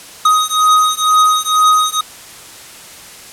square beating tone pair, 1252 / 1254.1 Hz, D#6 / D#6, +10 / +13 cents, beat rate 2.1 Hz, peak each -13 dBFS, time 0.25-2.01 s, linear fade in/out 5 ms, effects white hiss -35 dBFS RMS until 3.32 s + low-pass 11000 Hz 12 dB/octave

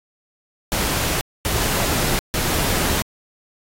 pink noise bursts at uneven times, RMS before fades -21 dBFS, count 3, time 0.72-1.21 / 1.45-2.19 / 2.34-3.02 s, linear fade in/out 0 ms, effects AAC 48 kbps

